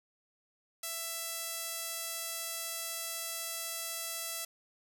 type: tone with band-pass filter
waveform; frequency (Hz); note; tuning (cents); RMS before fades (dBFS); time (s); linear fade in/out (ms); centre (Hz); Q
sawtooth; 664; E5; +12; -39; 0.83-4.45; 5; 11000; 0.79
effects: none

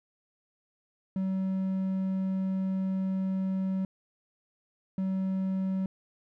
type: tone pair in turn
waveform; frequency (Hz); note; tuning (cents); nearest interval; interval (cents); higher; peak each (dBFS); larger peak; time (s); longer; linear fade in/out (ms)
triangle; 190 / 190; F#3 / F#3; +46 / +46; unison; 0; neither; -25; neither; 1.16-3.85 / 4.98-5.86; first; 2
effects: none

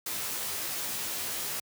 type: noise with comb filter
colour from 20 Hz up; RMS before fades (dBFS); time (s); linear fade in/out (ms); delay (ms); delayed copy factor
white; -34; 0.06-1.6; 5; 16; -1
effects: high-pass 80 Hz 12 dB/octave

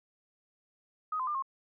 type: tone with pitch steps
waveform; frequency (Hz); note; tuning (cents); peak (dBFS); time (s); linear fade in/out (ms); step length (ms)
sine; 1253 / 1031 / 1198 / 1075; D#6 / C6 / D6 / C6; +12 / -26 / +34 / +47; -30; 1.12-1.424; 5; 76
effects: none

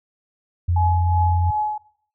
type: tone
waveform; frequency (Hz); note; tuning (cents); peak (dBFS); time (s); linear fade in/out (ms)
sine; 86.9; F2; -8; -16; 0.68-1.51; 10
type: tone with tremolo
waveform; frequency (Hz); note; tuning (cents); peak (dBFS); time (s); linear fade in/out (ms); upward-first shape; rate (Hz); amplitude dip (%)
sine; 848; G#5; +36; -18; 0.76-1.78; 5; triangle; 2.7; 65
effects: noise-tail reverb RT60 0.6 s tail -19 dB re dry

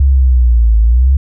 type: linear two-way sweep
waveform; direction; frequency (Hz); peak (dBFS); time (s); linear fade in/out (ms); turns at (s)
sine; down then up; 69.3 to 53.7 to 69.3; -5; 0-1.17; 5; 0.79
effects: none

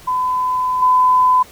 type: tone with level steps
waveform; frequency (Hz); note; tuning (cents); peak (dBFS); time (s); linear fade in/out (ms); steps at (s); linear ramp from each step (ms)
sine; 1010; B5; +39; -15 / -9; 0.07-1.43; 10; 0.82; 5
effects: pink hiss -42 dBFS RMS until 1.51 s

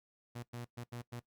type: tone bursts at uneven times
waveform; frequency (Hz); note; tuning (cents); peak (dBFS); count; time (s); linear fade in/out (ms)
sawtooth; 120.2; B2; -46; -38; 5; 0.35-0.43 / 0.53-0.65 / 0.77-0.84 / 0.92-1.02 / 1.12-1.2; 10
effects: noise-tail reverb RT60 0.1 s tail -19 dB re dry + Opus 48 kbps

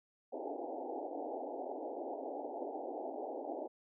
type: band-pass noise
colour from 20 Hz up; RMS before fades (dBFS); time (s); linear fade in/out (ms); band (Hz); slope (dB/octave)
white; -42; 0.32-3.68; 20; 260 to 840; 96
effects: none

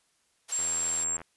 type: high-pass noise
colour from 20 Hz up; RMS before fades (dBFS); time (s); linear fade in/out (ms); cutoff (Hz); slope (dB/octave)
white; -39; 0.48-1.05; 20; 530; 12
type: tone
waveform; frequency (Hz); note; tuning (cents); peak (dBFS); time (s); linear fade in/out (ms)
sine; 7459; A#8; 0; -27; 0.52-1.17; 5
type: click train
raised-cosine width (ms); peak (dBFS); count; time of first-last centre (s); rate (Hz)
0.5; -27; 53; 0.59-1.217; 83
effects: white hiss -70 dBFS RMS until 1.36 s + resampled to 24000 Hz

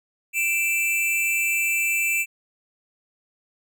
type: tone pair together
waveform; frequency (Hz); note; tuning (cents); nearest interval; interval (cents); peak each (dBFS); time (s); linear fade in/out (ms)
square; 2349 / 2654; D7 / E7; 0 / +11; major second; 211; -24; 0.33-2.26; 50
effects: none

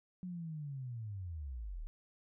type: linear sweep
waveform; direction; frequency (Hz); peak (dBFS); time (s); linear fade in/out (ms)
sine; down; 184.8 to 32.7; -40; 0.23-1.87; 0
effects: none

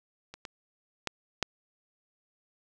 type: clicks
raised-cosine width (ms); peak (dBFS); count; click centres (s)
0.2; -26 / -22 / -13 / -9; 4; 0.34 / 0.452 / 1.073 / 1.427
effects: none

